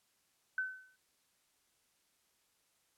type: tone with exponential decay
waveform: sine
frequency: 1520 Hz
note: F#6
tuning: 46 cents sharp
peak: -30 dBFS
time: 0.58-0.96 s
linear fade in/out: 2 ms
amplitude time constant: 82 ms
effects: white hiss -75 dBFS RMS until 2.97 s + low-pass 12000 Hz 12 dB/octave